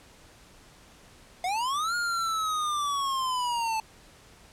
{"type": "linear two-way sweep", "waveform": "square", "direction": "up then down", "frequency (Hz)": [698.5, 1431, 872], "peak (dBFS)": -27, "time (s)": [1.44, 3.8], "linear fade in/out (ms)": 2, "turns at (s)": 1.95, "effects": ["pink hiss -54 dBFS RMS until 4.52 s", "low-pass 10000 Hz 12 dB/octave"]}